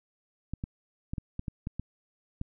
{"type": "clicks", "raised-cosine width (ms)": 5, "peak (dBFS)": -21, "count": 9, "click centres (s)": [0.536, 0.639, 1.135, 1.182, 1.394, 1.482, 1.671, 1.796, 2.414], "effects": []}